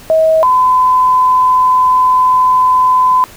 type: tone pair in turn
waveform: sine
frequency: 639 / 1014.3 Hz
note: D#5 / B5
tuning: +46 / +46 cents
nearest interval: minor sixth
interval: 800 cents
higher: second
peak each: -6 dBFS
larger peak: neither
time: 0.1-0.43 / 0.43-3.24 s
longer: second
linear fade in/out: 0 ms
effects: pink hiss -36 dBFS RMS until 3.36 s